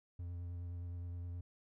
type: tone with vibrato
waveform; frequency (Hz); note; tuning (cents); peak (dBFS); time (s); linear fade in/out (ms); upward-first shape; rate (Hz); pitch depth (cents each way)
triangle; 87.31; F2; 0; -39; 0.19-1.41; 5; sine; 9.6; 20
effects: none